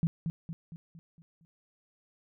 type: tone with echo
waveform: sine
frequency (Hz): 164.81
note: E3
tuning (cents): 0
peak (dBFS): -23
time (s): 0.03-0.07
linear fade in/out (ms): 0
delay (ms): 230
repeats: 6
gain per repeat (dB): -6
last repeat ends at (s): 1.45
effects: none